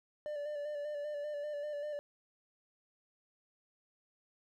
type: tone with vibrato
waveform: triangle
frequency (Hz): 589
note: D5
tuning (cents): +5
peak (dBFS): -35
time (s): 0.26-1.99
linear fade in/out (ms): 0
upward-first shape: square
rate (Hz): 5.1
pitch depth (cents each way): 29
effects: none